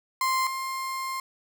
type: tone pair in turn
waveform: 35% pulse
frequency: 1046.5 / 1057.4 Hz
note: C6 / C6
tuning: 0 / +18 cents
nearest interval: unison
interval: 18 cents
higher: second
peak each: -21 / -28 dBFS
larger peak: first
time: 0.21-0.47 / 0.47-1.2 s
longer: second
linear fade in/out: 2 ms
effects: none